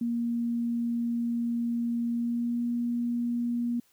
sine tone with pitch glide, 235.4 to 238.5 Hz, A#3 to A#3, +17 to +40 cents, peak -26 dBFS, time 0.01-3.8 s, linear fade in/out 5 ms, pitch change +23 cents, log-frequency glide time 2.12-2.63 s, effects white hiss -66 dBFS RMS until 3.92 s

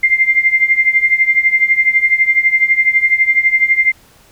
sine tone with tremolo, 2099 Hz, C7, 5 cents sharp, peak -5 dBFS, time 0.03-3.92 s, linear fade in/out 5 ms, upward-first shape triangle, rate 12 Hz, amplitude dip 90%, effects pink hiss -47 dBFS RMS until 4.31 s

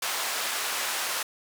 pink band-pass noise, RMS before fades -30 dBFS, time 0.02-1.23 s, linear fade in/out 5 ms, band 880 to 15000 Hz, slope 12 dB/octave, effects none

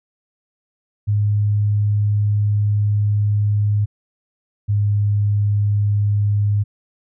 sine tone pair in turn, 103.83 / 102.99 Hz, G#2 / G#2, 0 / -14 cents, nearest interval unison, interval 14 cents, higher first, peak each -14 dBFS, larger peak neither, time 1.07-3.86 / 4.68-6.64 s, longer first, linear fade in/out 20 ms, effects none

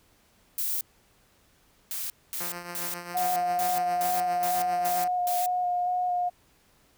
violet noise, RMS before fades -29 dBFS, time 0.58-0.81 s, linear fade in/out 2 ms
blue noise bursts, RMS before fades -33 dBFS, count 9, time 1.91-5.46 s, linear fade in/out 0 ms, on 190 ms, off 230 ms
5% pulse tone with tremolo, 174.61 Hz, F3, in tune, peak -23 dBFS, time 2.4-5.08 s, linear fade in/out 5 ms, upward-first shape triangle, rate 7.4 Hz, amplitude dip 60%
sine tone with vibrato, 719 Hz, F#5, 50 cents flat, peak -24 dBFS, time 3.14-6.3 s, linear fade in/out 20 ms, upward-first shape square, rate 2.2 Hz, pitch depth 12 cents each way
effects pink hiss -63 dBFS RMS until 6.97 s

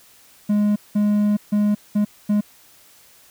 triangle tone bursts at uneven times, 207.7 Hz, G#3, in tune, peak -13 dBFS, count 5, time 0.49-0.76 / 0.95-1.37 / 1.52-1.75 / 1.95-2.05 / 2.29-2.41 s, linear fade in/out 10 ms, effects white hiss -51 dBFS RMS until 3.3 s

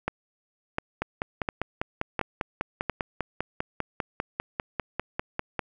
two click trains, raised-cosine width 0.5 ms, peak -11 / -12 dBFS, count 5 / 24, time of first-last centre 0.08-2.897 / 1.02-5.593 s, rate 1.42 / 5.03 Hz, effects none

